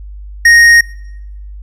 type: tone with tanh clipping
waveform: sine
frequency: 1864.7 Hz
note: A#6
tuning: in tune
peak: -4 dBFS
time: 0.45-0.81 s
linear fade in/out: 5 ms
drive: 10 dB
effects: noise-tail reverb RT60 0.9 s tail -23 dB re dry + added 50 Hz sine -26 dBFS peak until 1.62 s